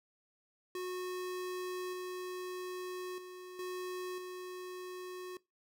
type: tone with level steps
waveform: square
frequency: 365 Hz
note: F#4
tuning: 24 cents flat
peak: -38 / -40 / -47 / -39 / -43 dBFS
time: 0.75-5.37 s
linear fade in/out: 2 ms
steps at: 1.93 / 3.18 / 3.59 / 4.18 s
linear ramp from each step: 2 ms
effects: noise-tail reverb RT60 0.2 s tail -20 dB re dry